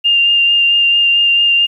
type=tone with vibrato; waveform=sine; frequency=2800 Hz; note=F7; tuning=4 cents sharp; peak=-8 dBFS; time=0.04-1.67 s; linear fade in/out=20 ms; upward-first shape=sine; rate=4.5 Hz; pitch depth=13 cents each way; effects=8-bit